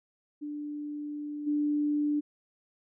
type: tone with level steps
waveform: sine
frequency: 295.1 Hz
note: D4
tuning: 8 cents sharp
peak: -34 / -25 dBFS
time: 0.41-2.21 s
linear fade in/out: 20 ms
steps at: 1.46 s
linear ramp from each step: 20 ms
effects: none